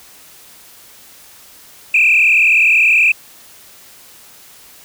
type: tone with frequency modulation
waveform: sine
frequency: 2510 Hz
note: D#7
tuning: 15 cents sharp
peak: -7 dBFS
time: 1.94-3.12 s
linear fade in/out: 5 ms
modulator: 39.3 Hz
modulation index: 3.8
effects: tanh soft clip ceiling -3 dBFS + white hiss -42 dBFS RMS until 4.84 s

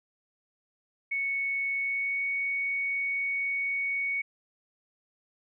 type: tone with pitch glide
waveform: sine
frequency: 2215 to 2229 Hz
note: C#7 to C#7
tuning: -2 to +9 cents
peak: -27 dBFS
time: 1.11-4.22 s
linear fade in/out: 10 ms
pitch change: +11 cents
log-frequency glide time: 1.75-2.24 s
effects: none

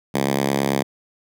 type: tone with high-pass filter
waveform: 5% pulse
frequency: 69.1 Hz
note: C#2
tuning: 5 cents flat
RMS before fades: -21 dBFS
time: 0.14-0.83 s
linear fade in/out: 10 ms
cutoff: 170 Hz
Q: 1.5
effects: none

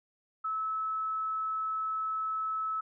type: tone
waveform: sine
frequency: 1300 Hz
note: E6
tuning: 24 cents flat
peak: -30 dBFS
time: 0.44-2.81 s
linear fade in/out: 10 ms
effects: none

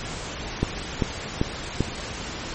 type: click train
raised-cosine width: 3 ms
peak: -7 dBFS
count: 4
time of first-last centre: 0.63-1.806 s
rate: 2.55 Hz
effects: pink hiss -33 dBFS RMS until 2.54 s + MP3 32 kbps

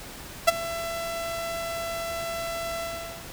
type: tone with ADSR envelope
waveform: sawtooth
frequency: 670 Hz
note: E5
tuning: 28 cents sharp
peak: -8 dBFS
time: 0.47-3.28 s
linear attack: 14 ms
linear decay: 21 ms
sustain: -18 dB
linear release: 470 ms
effects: pink hiss -41 dBFS RMS until 3.32 s

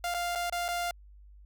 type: tone with dropouts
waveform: sawtooth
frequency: 698.5 Hz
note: F5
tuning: in tune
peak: -26 dBFS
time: 0.04-0.91 s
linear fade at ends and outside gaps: 2 ms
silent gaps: 0.141-0.145 / 0.352-0.356 / 0.498-0.524 / 0.682-0.686 s
effects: added 50 Hz sine -50 dBFS peak until 1.45 s

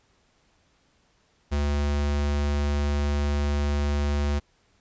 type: tone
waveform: square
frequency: 72.4 Hz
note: D2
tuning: 24 cents flat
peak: -23 dBFS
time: 1.51-4.4 s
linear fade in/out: 20 ms
effects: pink hiss -65 dBFS RMS until 4.8 s + resampled to 16000 Hz

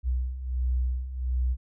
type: beating tone pair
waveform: sine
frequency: 61.74 / 63.14 Hz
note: B1 / B1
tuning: 0 / +39 cents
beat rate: 1.4 Hz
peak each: -31 / -26 dBFS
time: 0.03-1.57 s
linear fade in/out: 50 ms
effects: none

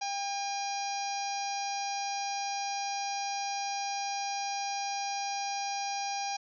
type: harmonic tone with a mistuned harmonic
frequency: 810 Hz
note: G#5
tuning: 43 cents flat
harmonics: 1 / 2 / 3 / 4 / 5 / 6 / 7 / 8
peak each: -33 / -48 / -42 / -49 / -46 / -42 / -41 / -48 dBFS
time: 0.01-6.37 s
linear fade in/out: 10 ms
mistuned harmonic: 1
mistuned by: -27 cents
effects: none

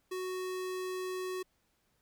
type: tone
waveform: square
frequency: 370 Hz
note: F#4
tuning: in tune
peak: -36 dBFS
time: 0.11-1.43 s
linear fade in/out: 10 ms
effects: pink hiss -75 dBFS RMS until 2.01 s

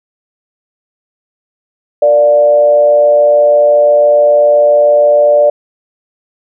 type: tone with frequency modulation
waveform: sine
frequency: 587.3 Hz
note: D5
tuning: in tune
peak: -4 dBFS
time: 2.02-5.5 s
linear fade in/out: 5 ms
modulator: 126 Hz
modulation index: 0.44
effects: none

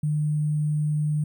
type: tone with sample-and-hold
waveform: sine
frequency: 150.9 Hz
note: D3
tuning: 47 cents sharp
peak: -21 dBFS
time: 0.03-1.24 s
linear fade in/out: 5 ms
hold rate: 8820 Hz
effects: none

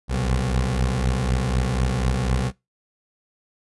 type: beating tone pair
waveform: 20% pulse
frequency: 60.5 / 64.5 Hz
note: B1 / C2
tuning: -35 / -24 cents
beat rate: 4 Hz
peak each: -20 / -17 dBFS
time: 0.08-2.52 s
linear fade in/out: 50 ms
effects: noise-tail reverb RT60 0.2 s tail -21 dB re dry + resampled to 24000 Hz

